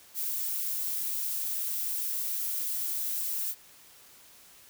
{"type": "noise", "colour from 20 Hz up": "violet", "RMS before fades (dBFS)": -32, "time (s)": [0.14, 3.55], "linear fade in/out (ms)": 50, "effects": ["white hiss -55 dBFS RMS until 4.69 s"]}